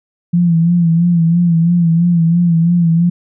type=tone with vibrato; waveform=sine; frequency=169.6 Hz; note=E3; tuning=50 cents sharp; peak=-8 dBFS; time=0.33-3.1 s; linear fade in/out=10 ms; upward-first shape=sine; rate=3 Hz; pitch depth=59 cents each way; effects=none

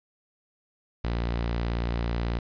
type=tone; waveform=sawtooth; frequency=58.27 Hz; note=A#1; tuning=in tune; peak=-22 dBFS; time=1.04-2.39 s; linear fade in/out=5 ms; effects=resampled to 11025 Hz + 9-bit

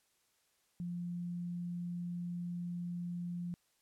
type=tone; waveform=sine; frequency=174.61 Hz; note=F3; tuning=in tune; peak=-37 dBFS; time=0.8-3.54 s; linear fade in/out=0 ms; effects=white hiss -75 dBFS RMS until 3.81 s + low-pass 12000 Hz 12 dB/octave

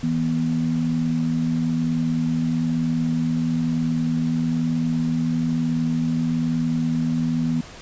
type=tone pair together; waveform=sine; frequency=161.83 / 242.9 Hz; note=E3 / B3; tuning=-32 / -29 cents; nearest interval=perfect fifth; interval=703 cents; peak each=-23 / -21 dBFS; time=0.03-7.61 s; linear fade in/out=5 ms; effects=pink hiss -41 dBFS RMS until 7.81 s + resampled to 16000 Hz

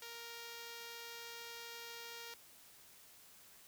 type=tone; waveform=5% pulse; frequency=466.9 Hz; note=A#4; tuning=3 cents sharp; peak=-36 dBFS; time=0.02-2.34 s; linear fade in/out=2 ms; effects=white hiss -61 dBFS RMS until 3.67 s

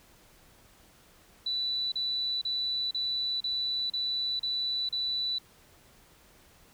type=tone bursts; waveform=sine; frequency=3968 Hz; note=B7; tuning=7 cents sharp; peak=-28 dBFS; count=8; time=1.46-5.385 s; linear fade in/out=5 ms; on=460 ms; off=35 ms; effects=pink hiss -59 dBFS RMS until 6.73 s

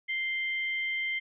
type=tone pair together; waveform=sine; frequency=2093 / 3133 Hz; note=C7 / G7; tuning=0 / -2 cents; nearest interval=perfect fifth; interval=698 cents; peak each=-29 / -39 dBFS; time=0.08-1.2 s; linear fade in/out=20 ms; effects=none

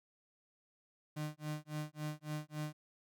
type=tone with tremolo; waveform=35% pulse; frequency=151.8 Hz; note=D#3; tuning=42 cents flat; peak=-35 dBFS; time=1.16-2.73 s; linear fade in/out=10 ms; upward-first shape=sine; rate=3.6 Hz; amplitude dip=100%; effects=none

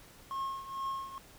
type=tone with tremolo; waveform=triangle; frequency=1080 Hz; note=C#6; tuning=45 cents flat; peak=-30 dBFS; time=0.31-1.18 s; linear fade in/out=0 ms; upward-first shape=triangle; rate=2.2 Hz; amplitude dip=80%; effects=pink hiss -56 dBFS RMS until 1.38 s

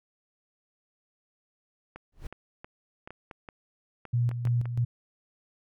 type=clicks; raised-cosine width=0.5 ms; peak=-27 dBFS; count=11; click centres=1.96 / 2.326 / 2.645 / 3.075 / 3.106 / 3.312 / 3.488 / 4.053 / 4.314 / 4.472 / 4.656 s
type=noise with exponential growth; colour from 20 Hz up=brown; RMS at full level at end=-32 dBFS; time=2.12-2.27 s; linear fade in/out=5 ms; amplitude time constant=32 ms
type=tone with tremolo; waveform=sine; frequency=120 Hz; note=B2; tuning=49 cents flat; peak=-22 dBFS; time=4.13-4.85 s; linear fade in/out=10 ms; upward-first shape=square; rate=3.1 Hz; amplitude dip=60%
effects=none

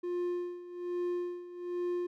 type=tone with tremolo; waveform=triangle; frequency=353.3 Hz; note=F4; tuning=20 cents sharp; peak=-28 dBFS; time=0.03-2.07 s; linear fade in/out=10 ms; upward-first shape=sine; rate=1.2 Hz; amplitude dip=80%; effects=none

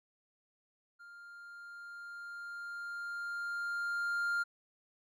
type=tone with level ramp; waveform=triangle; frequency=1400 Hz; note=F6; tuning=4 cents sharp; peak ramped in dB=-49 to -28 dBFS; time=0.99-4.44 s; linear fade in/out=20 ms; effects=none

